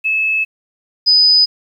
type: tone pair in turn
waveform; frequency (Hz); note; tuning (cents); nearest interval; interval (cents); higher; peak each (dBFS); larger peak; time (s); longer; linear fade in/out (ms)
sine; 2600 / 4992; E7 / D#8; -24 / +5; major seventh; 1129; second; -13 / -7; second; 0.04-0.45 / 1.06-1.46; first; 20
effects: 8-bit